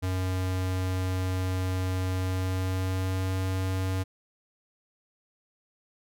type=tone with pitch glide; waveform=square; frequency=92.8 to 94.04 Hz; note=F#2 to F#2; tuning=+6 to +29 cents; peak=-27 dBFS; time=0.02-4.04 s; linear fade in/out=20 ms; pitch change=+23 cents; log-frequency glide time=2.15-3.34 s; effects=none